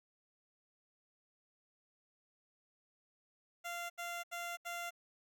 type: tone bursts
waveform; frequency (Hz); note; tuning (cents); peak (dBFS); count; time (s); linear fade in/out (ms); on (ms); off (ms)
15% pulse; 692; F5; -16; -34; 4; 3.64-4.908; 20; 260; 76
effects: none